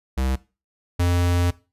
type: tone pair in turn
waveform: square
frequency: 65.41 / 87.89 Hz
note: C2 / F2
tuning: 0 / +12 cents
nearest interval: perfect fourth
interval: 512 cents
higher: second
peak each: -21 / -18 dBFS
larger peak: second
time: 0.17-0.36 / 0.99-1.51 s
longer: second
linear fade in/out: 10 ms
effects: noise-tail reverb RT60 0.3 s tail -19 dB re dry + resampled to 32000 Hz